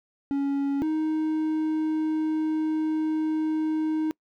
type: tone pair in turn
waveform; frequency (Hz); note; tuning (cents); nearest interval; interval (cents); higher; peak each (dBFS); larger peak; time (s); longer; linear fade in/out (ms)
triangle; 279.2 / 312.7; C#4 / D#4; +13 / +9; major second; 196; second; -21 / -21; neither; 0.31-0.82 / 0.82-4.11; second; 0
effects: noise-tail reverb RT60 0.1 s tail -26 dB re dry